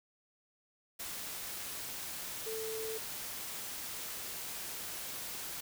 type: tone in noise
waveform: sine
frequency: 441.7 Hz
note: A4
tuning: 7 cents sharp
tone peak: -38 dBFS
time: 2.46-2.98 s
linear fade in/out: 10 ms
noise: white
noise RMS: -42 dBFS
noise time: 0.99-5.61 s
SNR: +1 dB
effects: none